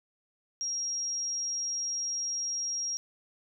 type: tone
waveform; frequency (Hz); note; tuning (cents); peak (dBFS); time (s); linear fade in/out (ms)
sine; 5620; F8; +10; -30; 0.61-2.97; 0
effects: none